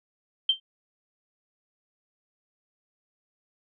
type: tone with exponential decay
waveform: sine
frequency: 3136 Hz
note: G7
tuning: in tune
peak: -15 dBFS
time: 0.49-0.6 s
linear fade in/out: 5 ms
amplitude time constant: 22 ms
effects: none